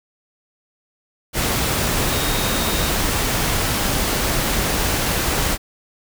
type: tone in noise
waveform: sine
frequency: 3729 Hz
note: A#7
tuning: in tune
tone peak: -30 dBFS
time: 2.07-2.93 s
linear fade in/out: 50 ms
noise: pink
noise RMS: -20 dBFS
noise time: 1.33-5.58 s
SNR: -13 dB
effects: none